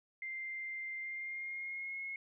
sine tone with pitch glide, 2093 to 2168 Hz, C7 to C#7, 0 to -39 cents, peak -39 dBFS, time 0.22-2.16 s, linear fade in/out 2 ms, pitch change +61 cents, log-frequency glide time 0.99-2 s, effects none

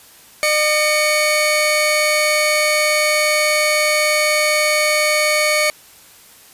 sawtooth tone pair together, 606.1 / 2236 Hz, D#5 / C#7, -46 / +14 cents, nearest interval octave + major seventh, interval 2260 cents, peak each -13 dBFS, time 0.43-5.7 s, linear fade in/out 0 ms, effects white hiss -45 dBFS RMS until 6.53 s + resampled to 32000 Hz

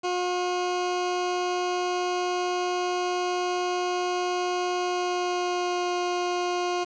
20% pulse tone with pitch glide, 359.1 to 355.8 Hz, F4 to F4, +48 to +32 cents, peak -20 dBFS, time 0.03-6.85 s, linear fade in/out 20 ms, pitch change -16 cents, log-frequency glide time 4.79-5.94 s, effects resampled to 16000 Hz + 8-bit

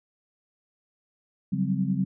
sine tone cluster, 139.6 / 184.1 / 194.3 / 260 Hz, C#3 / F#3 / G3 / C4, +13 / -8 / -15 / -11 cents, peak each -30 / -27 / -27 / -33 dBFS, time 1.52-2.05 s, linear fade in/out 10 ms, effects none

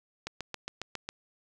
click train, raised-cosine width 0.2 ms, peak -18 dBFS, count 7, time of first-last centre 0.27-1.09 s, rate 7.32 Hz, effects none

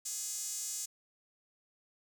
sawtooth tone with high-pass filter, 418 Hz, G#4, 11 cents sharp, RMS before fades -39 dBFS, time 0.05-0.86 s, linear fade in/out 10 ms, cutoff 6900 Hz, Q 3.2, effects none

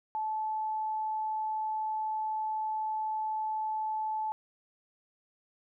sine tone, 868 Hz, A5, 24 cents flat, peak -30 dBFS, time 0.15-4.32 s, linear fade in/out 0 ms, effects none

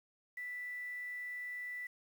sine tone with quantisation, 1975.5 Hz, B6, in tune, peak -40 dBFS, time 0.37-1.87 s, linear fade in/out 5 ms, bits 10, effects none

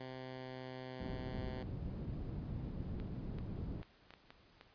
10% pulse tone with pitch glide, 129.5 to 128.09 Hz, C3 to C3, -17 to -36 cents, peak -37 dBFS, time 0-1.63 s, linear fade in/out 5 ms, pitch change -19 cents, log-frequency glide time 0.12-1.19 s
white low-pass noise, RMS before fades -43 dBFS, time 1-3.82 s, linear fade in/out 2 ms, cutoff 170 Hz, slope 12 dB/octave
clicks, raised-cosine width 0.3 ms, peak -37 dBFS, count 7, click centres 3 / 3.386 / 3.83 / 4.106 / 4.138 / 4.305 / 4.611 s
effects pink hiss -66 dBFS RMS until 4.74 s + resampled to 11025 Hz

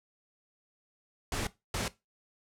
pink noise bursts at uneven times, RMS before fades -33 dBFS, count 2, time 1.32-1.47 / 1.74-1.88 s, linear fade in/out 2 ms, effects noise-tail reverb RT60 0.2 s tail -17 dB re dry + low-pass 10000 Hz 12 dB/octave

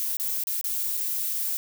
violet noise with dropouts, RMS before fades -28 dBFS, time 0-1.57 s, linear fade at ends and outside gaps 0 ms, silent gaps 0.169-0.198 / 0.437-0.471 / 0.612-0.642 / 0.97-0.974 s, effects none

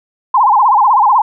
sine tone with vibrato, 932.3 Hz, A#5, in tune, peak -6 dBFS, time 0.34-1.22 s, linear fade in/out 5 ms, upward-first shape sine, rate 16 Hz, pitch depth 240 cents each way, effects none

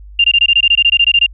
sine tone bursts, 2793 Hz, F7, 1 cent flat, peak -6 dBFS, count 15, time 0.19-1.264 s, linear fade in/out 5 ms, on 52 ms, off 21 ms, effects added 50 Hz sine -32 dBFS peak until 1.33 s

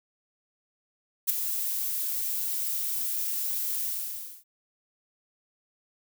violet noise with ADSR envelope, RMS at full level -21 dBFS, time 1.27-4.44 s, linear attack 26 ms, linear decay 14 ms, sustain -9 dB, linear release 610 ms, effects none

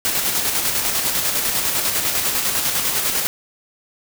white noise with tremolo, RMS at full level -19 dBFS, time 0.05-3.27 s, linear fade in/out 0 ms, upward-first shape square, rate 10 Hz, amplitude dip 35%, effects none

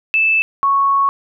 sine tone pair in turn, 2632 / 1106.6 Hz, E7 / C#6, -3 / -3 cents, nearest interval octave + minor third, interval 1500 cents, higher first, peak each -11 dBFS, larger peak neither, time 0.14-0.42 / 0.63-1.09 s, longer second, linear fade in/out 0 ms, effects none

